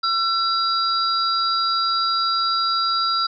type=tone cluster; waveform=sine; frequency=1350 / 3918 / 4802 Hz; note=E6 / B7 / D8; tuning=+41 / -15 / +38 cents; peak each=-20 / -27 / -23 dBFS; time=0.03-3.27 s; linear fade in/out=10 ms; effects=none